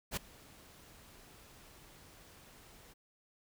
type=noise with ADSR envelope; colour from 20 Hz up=pink; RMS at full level=-34 dBFS; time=0.11-2.94 s; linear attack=58 ms; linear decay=8 ms; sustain=-24 dB; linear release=16 ms; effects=none